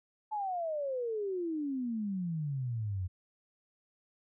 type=exponential sweep; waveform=sine; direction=down; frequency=874 to 88.3 Hz; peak=-32 dBFS; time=0.31-3.08 s; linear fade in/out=20 ms; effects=none